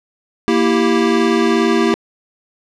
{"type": "chord", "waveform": "square", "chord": "E diminished", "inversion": "second", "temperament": "equal", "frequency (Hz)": [233.1, 329.6, 392], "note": ["Bb3", "E4", "G4"], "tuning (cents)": [0, 0, 0], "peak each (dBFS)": -17, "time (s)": [0.48, 1.94], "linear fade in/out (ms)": 0, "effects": ["low-pass 5000 Hz 12 dB/octave"]}